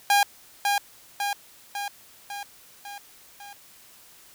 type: tone with echo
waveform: sawtooth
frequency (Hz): 810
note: G#5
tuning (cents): -43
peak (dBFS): -13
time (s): 0.1-0.23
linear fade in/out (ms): 2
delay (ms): 550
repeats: 6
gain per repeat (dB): -4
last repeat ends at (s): 3.53
effects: white hiss -52 dBFS RMS until 4.34 s